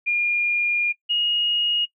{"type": "tone pair in turn", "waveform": "sine", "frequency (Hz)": [2416, 2873], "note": ["D7", "F7"], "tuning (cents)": [48, 48], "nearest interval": "minor third", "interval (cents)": 300, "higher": "second", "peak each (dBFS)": -18, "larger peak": "neither", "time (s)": [[0.06, 0.93], [1.09, 1.86]], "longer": "first", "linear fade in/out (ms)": 20, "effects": ["noise-tail reverb RT60 0.1 s tail -20 dB re dry"]}